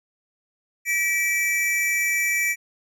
square tone pair together, 1933 / 2318 Hz, B6 / D7, -38 / -23 cents, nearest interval minor third, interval 315 cents, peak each -27 / -22 dBFS, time 0.85-2.56 s, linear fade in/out 50 ms, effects none

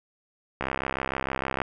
click train, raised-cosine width 0.5 ms, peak -12 dBFS, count 68, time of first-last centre 0.61-1.618 s, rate 66.5 Hz, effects none

